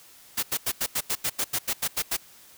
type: noise bursts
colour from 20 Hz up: white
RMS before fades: -26 dBFS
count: 13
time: 0.37-2.169 s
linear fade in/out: 10 ms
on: 59 ms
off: 86 ms
effects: white hiss -52 dBFS RMS until 2.57 s